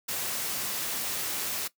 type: noise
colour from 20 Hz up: white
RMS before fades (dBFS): -32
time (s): 0.08-1.68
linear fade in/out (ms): 10
effects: noise-tail reverb RT60 0.1 s tail -18 dB re dry + high-pass 100 Hz 12 dB/octave